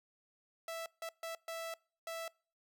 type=tone bursts at uneven times; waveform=sawtooth; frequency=659.3 Hz; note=E5; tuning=in tune; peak=-36 dBFS; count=5; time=0.68-0.86 / 1.02-1.09 / 1.23-1.35 / 1.48-1.74 / 2.07-2.28 s; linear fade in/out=2 ms; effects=noise-tail reverb RT60 0.4 s tail -25 dB re dry